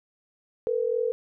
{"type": "tone pair together", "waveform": "sine", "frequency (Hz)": [450, 493.7], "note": ["A4", "B4"], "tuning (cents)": [39, -1], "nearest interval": "major second", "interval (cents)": 160, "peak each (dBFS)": -26, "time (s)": [0.67, 1.12], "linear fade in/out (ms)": 0, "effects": []}